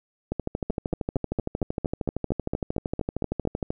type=two click trains; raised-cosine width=2 ms; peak=-13 / -13 dBFS; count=13 / 45; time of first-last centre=0.7-3.452 / 0.32-3.705 s; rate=4.36 / 13 Hz; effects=none